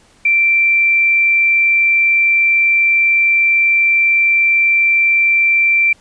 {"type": "tone", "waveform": "sine", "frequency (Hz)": 2349, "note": "D7", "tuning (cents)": 0, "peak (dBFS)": -9, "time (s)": [0.25, 5.93], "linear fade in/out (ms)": 5, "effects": ["pink hiss -50 dBFS RMS until 6 s", "resampled to 22050 Hz"]}